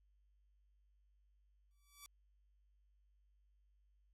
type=tone with exponential growth; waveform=5% pulse; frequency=1152 Hz; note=D6; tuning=34 cents flat; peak=-40 dBFS; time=1.71-2.06 s; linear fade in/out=0 ms; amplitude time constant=76 ms; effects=added 50 Hz sine -70 dBFS peak until 4.13 s + AAC 48 kbps